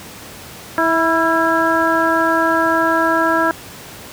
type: harmonic tone with a mistuned harmonic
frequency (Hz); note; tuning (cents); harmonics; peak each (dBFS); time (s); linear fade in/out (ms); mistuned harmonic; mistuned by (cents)
326.8; E4; -15; 1 / 2 / 3 / 4 / 5; -19 / -19 / -19 / -19 / -19; 0.78-3.51; 0; 4; +43
effects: pink hiss -35 dBFS RMS until 4.12 s + high-pass 80 Hz 12 dB/octave